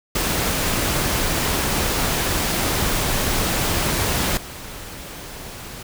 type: noise with level steps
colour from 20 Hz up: pink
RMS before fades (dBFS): -21 / -35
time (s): 0.15-5.83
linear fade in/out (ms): 5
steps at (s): 4.37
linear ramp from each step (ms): 2
effects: none